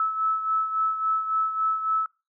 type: beating tone pair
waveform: sine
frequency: 1303 / 1306.6 Hz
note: E6 / E6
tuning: -20 / -16 cents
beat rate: 3.6 Hz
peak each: -23 / -30 dBFS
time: 0-2.06 s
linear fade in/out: 2 ms
effects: noise-tail reverb RT60 0.3 s tail -24 dB re dry